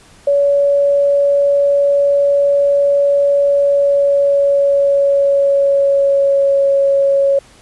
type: tone with pitch glide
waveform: sine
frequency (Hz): 566 to 553.7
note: C#5 to C#5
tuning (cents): +36 to -2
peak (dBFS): -9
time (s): 0.27-7.39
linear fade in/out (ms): 5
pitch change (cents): -38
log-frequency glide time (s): 3.43-6.77
effects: pink hiss -45 dBFS RMS until 7.61 s + resampled to 24000 Hz